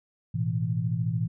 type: chord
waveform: sine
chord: A suspended second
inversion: none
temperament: equal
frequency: 110 / 123.47 / 164.81 Hz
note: A2 / B2 / E3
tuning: 0 / 0 / 0 cents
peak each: -29 dBFS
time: 0.34-1.28 s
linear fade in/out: 10 ms
effects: none